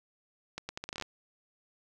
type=accelerating click train; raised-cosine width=0.2 ms; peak=-20 dBFS; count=11; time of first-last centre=0.58-1.023 s; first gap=110 ms; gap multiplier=0.77; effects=none